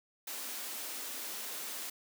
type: high-pass noise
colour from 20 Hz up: white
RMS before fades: -41 dBFS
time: 0.27-1.9 s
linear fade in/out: 5 ms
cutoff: 210 Hz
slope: 96 dB/octave
effects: none